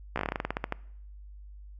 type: slowing click train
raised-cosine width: 0.5 ms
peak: -14 dBFS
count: 15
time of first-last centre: 0.16-0.724 s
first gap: 15 ms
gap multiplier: 1.14
effects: noise-tail reverb RT60 0.7 s tail -22 dB re dry + added 50 Hz sine -44 dBFS peak until 1.79 s